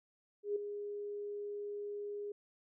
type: tone with ADSR envelope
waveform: sine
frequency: 410.9 Hz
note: G#4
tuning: 18 cents flat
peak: -30 dBFS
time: 0.43-2.32 s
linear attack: 130 ms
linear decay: 5 ms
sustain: -9 dB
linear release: 4 ms
effects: none